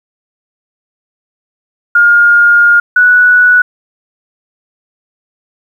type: tone pair in turn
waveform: sine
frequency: 1418 / 1474.3 Hz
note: F6 / F#6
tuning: +26 / -7 cents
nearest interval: minor second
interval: 67 cents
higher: second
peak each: -3 dBFS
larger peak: neither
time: 1.95-2.8 / 2.96-3.62 s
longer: first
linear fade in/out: 5 ms
effects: 7-bit